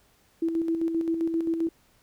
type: tone with tremolo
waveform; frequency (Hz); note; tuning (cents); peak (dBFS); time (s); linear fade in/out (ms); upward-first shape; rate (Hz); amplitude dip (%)
sine; 329.6; E4; 0; -22; 0.42-1.69; 5; square; 7.6; 45
effects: pink hiss -63 dBFS RMS until 2.02 s